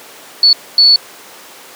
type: tone bursts at uneven times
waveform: sine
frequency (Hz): 4435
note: C#8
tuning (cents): 0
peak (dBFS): -4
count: 2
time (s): 0.43-0.53 / 0.78-0.96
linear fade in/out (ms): 2
effects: pink hiss -35 dBFS RMS until 1.75 s + high-pass 400 Hz 12 dB/octave